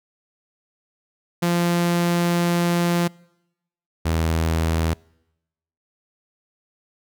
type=tone pair in turn; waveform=sawtooth; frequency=172.9 / 81.27 Hz; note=F3 / E2; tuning=-17 / -24 cents; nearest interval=octave + minor second; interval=1307 cents; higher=first; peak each=-14 / -15 dBFS; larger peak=first; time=1.42-3.08 / 4.05-4.94 s; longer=first; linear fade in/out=10 ms; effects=noise-tail reverb RT60 0.9 s tail -26 dB re dry